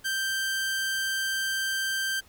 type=tone; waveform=sawtooth; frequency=1568 Hz; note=G6; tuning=in tune; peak=-23 dBFS; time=0.04-2.21 s; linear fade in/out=20 ms; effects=pink hiss -57 dBFS RMS until 2.28 s